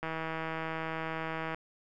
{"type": "click train", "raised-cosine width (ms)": 0.5, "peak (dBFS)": -21, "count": 245, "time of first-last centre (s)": [0.03, 1.546], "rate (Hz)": 161, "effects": []}